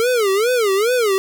square tone with vibrato, 440 Hz, A4, in tune, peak -15 dBFS, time 0-1.18 s, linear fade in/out 0 ms, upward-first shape sine, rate 2.4 Hz, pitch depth 240 cents each way, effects 7-bit

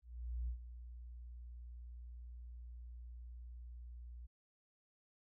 sine tone with ADSR envelope, 59.8 Hz, A#1, 45 cents sharp, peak -35 dBFS, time 0.02-4.27 s, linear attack 460 ms, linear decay 93 ms, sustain -13 dB, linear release 17 ms, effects tanh soft clip ceiling -34 dBFS

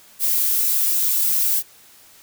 violet noise with flanger, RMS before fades -19 dBFS, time 0.19-1.63 s, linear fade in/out 50 ms, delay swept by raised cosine 1.7 to 4.6 ms, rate 1.4 Hz, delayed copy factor +0.7, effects white hiss -49 dBFS RMS until 2.22 s

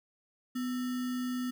sine tone with sample-and-hold, 250 Hz, B3, 21 cents sharp, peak -31 dBFS, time 0.55-1.51 s, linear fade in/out 10 ms, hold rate 1575 Hz, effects none

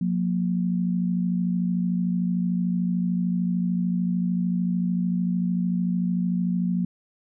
sine tone pair together, 179.7 / 233.1 Hz, F3 / A#3, +50 / 0 cents, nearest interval perfect fourth, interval 450 cents, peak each -22 / -28 dBFS, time 0.01-6.85 s, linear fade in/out 5 ms, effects none

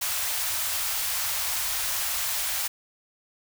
white band-stop noise, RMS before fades -28 dBFS, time 0.01-2.68 s, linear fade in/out 10 ms, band 100 to 650 Hz, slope 24 dB/octave, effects none

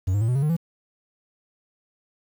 triangle tone with pitch steps, 92.8 / 102.37 / 112.94 / 124.59 / 137.45 / 151.63 / 167.27 Hz, F#2 / G#2 / A2 / B2 / C#3 / D#3 / E3, +6 / -24 / +46 / +16 / -14 / -44 / +26 cents, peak -17 dBFS, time 0.07-0.567 s, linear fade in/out 10 ms, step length 71 ms, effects 8-bit

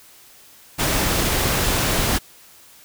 pink noise, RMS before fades -20 dBFS, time 0.78-2.19 s, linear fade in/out 20 ms, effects white hiss -48 dBFS RMS until 2.84 s

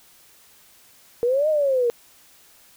sine exponential two-way sweep, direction up then down, 464.7 to 631 to 464.7 Hz, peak -17 dBFS, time 1.23-1.9 s, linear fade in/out 0 ms, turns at 1.49 s, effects white hiss -53 dBFS RMS until 2.76 s

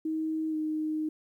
sine tone with pitch glide, 316.1 to 310.1 Hz, D#4 to D#4, +27 to -6 cents, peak -28 dBFS, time 0.05-1.09 s, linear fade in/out 5 ms, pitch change -33 cents, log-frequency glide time 0.5-0.55 s, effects 11-bit

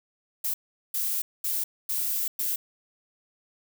violet noise bursts at uneven times, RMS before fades -28 dBFS, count 5, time 0.44-0.54 / 0.94-1.22 / 1.44-1.64 / 1.89-2.28 / 2.39-2.56 s, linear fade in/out 5 ms, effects none

